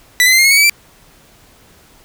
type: tone with pitch steps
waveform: sawtooth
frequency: 1975.5 / 2024 / 2074 / 2125 / 2177 / 2230 / 2285 / 2341 Hz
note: B6 / B6 / C7 / C7 / C#7 / C#7 / D7 / D7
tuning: 0 / +42 / -16 / +26 / -32 / +10 / -48 / -6 cents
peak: -4 dBFS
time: 0.2-0.696 s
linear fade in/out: 0 ms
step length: 62 ms
effects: pink hiss -47 dBFS RMS until 2.04 s